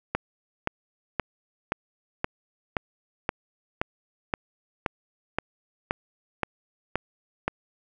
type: click train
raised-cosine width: 0.5 ms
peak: -9 dBFS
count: 15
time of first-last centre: 0.15-7.48 s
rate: 1.91 Hz
effects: none